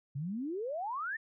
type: exponential sweep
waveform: sine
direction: up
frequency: 130.6 to 1864.7 Hz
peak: -34 dBFS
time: 0.15-1.17 s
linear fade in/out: 10 ms
effects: none